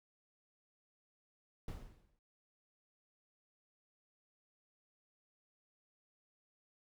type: noise with exponential decay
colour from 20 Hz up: brown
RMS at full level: -41 dBFS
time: 1.68-2.19 s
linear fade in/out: 2 ms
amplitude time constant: 110 ms
effects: none